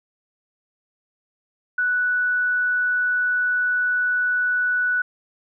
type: tone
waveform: sine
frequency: 1480 Hz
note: F#6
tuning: in tune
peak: -18 dBFS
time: 1.78-5.02 s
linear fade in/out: 5 ms
effects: none